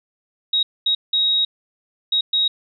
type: tone bursts at uneven times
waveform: sine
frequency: 3791 Hz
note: A#7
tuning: 28 cents sharp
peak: -15 dBFS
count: 5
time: 0.53-0.63 / 0.86-0.95 / 1.13-1.45 / 2.12-2.21 / 2.33-2.48 s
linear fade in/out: 5 ms
effects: none